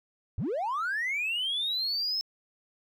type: linear sweep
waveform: triangle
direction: up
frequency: 68.3 to 5274 Hz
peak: -25 dBFS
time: 0.38-2.21 s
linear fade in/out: 0 ms
effects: tanh soft clip ceiling -24 dBFS